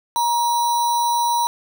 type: tone with sample-and-hold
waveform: sine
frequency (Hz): 946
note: A#5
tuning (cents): +25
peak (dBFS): -16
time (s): 0.16-1.47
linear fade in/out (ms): 0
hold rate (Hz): 4900
effects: none